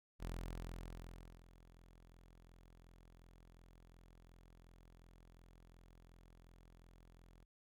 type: tone with ADSR envelope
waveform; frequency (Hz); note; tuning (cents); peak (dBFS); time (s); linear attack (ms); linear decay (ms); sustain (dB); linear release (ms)
sawtooth; 42.77; F1; -35; -38; 0.19-7.45; 45; 1200; -19; 9
effects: none

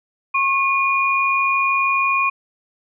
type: tone pair together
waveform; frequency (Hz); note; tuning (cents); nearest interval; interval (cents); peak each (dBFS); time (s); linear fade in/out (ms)
sine; 1087 / 2440; C#6 / D#7; -34 / -34; octave + major second; 1400; -18; 0.34-2.3; 10
effects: none

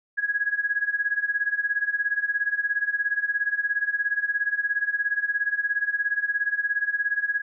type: tone with tremolo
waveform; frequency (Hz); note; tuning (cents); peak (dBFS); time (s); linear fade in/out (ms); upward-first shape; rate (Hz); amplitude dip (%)
sine; 1661.2; G#6; 0; -19; 0.17-7.42; 20; sine; 17; 85
effects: none

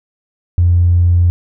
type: tone with tanh clipping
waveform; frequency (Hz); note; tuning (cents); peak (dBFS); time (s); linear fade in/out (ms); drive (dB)
triangle; 87.31; F2; 0; -7; 0.58-1.3; 0; 4
effects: none

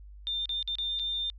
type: tone with dropouts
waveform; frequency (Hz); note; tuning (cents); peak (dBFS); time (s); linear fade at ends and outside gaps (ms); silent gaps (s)
sine; 3603; A7; +40; -29; 0.27-1.3; 0; 0.456-0.493 / 0.627-0.676 / 0.754-0.785 / 0.991-0.996
effects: added 50 Hz sine -45 dBFS peak until 1.38 s + resampled to 11025 Hz

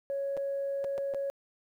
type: tone with dropouts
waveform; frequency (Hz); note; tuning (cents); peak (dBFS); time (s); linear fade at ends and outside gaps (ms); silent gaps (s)
sine; 554.4; C#5; 0; -29; 0.1-1.3; 0; 0.368-0.374 / 0.842-0.846 / 0.979-0.983 / 1.138-1.146
effects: tanh soft clip ceiling -26 dBFS + 11-bit

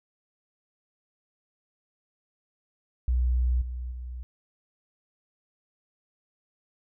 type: tone with level steps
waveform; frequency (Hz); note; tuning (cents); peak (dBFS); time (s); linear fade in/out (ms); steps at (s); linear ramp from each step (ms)
sine; 61.8; B1; +2; -21 / -31 / -34; 3.08-4.23; 0; 3.61 / 3.91; 10
effects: none

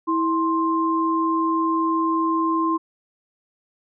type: tone pair together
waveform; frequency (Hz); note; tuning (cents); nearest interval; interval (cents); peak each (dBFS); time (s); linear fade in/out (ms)
sine; 326 / 1051.3; E4 / C6; -19 / +8; octave + minor sixth; 2027; -21 / -21; 0.07-2.78; 20
effects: none

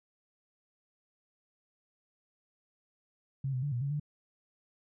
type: tone with pitch steps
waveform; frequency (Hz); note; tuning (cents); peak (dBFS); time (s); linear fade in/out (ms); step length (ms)
sine; 135.8 / 127.3 / 144.5 / 120.8 / 140.1 / 147.8; C#3 / C3 / D3 / B2 / C#3 / D3; -35 / -47 / -28 / -38 / +19 / +11; -30; 3.44-3.998; 5; 93
effects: none

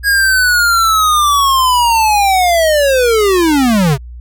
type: linear sweep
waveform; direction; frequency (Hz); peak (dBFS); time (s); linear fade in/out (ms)
square; down; 1651 to 125.9; -9; 0.03-3.98; 50
effects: added 60 Hz sine -27 dBFS peak until 4.2 s

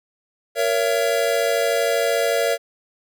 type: chord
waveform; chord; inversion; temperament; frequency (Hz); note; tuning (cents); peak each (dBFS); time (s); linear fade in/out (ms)
square; A# diminished; none; just; 466.2 / 559.4 / 671.3; A#4 / C#5 / E5; 0 / +16 / +31; -23; 0.55-2.58; 50
effects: none

